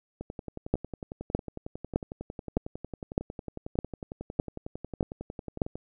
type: two click trains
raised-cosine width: 2 ms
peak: -23 / -10 dBFS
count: 62 / 9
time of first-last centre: 0.21-5.755 / 0.74-5.618 s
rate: 11 / 1.64 Hz
effects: none